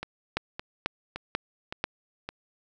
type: two click trains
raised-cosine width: 0.3 ms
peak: -10 / -18 dBFS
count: 4 / 5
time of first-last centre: 0.37-1.841 / 0.03-2.29 s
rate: 2.04 / 1.77 Hz
effects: none